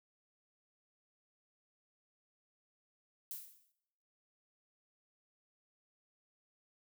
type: noise with exponential decay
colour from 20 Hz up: violet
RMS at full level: -41 dBFS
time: 3.31-3.72 s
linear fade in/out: 1 ms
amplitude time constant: 87 ms
effects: noise-tail reverb RT60 0.8 s tail -18 dB re dry